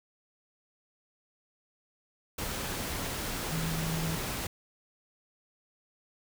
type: tone in noise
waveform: sine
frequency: 162.1 Hz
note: E3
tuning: 29 cents flat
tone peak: -32 dBFS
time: 3.52-4.16 s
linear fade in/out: 5 ms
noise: pink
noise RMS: -35 dBFS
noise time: 2.38-4.47 s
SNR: 0 dB
effects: none